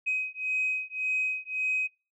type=beating tone pair; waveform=sine; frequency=2523 / 2524.8 Hz; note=D#7 / D#7; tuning=+23 / +25 cents; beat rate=1.8 Hz; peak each=-29 dBFS; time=0.06-1.88 s; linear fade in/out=20 ms; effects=noise-tail reverb RT60 0.3 s tail -25 dB re dry + tanh soft clip ceiling -20 dBFS